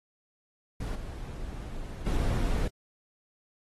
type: noise with level steps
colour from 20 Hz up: brown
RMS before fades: -32 / -38 / -27 dBFS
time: 0.8-2.68 s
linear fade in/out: 5 ms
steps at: 0.95 / 2.06 s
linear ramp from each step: 5 ms
effects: AAC 32 kbps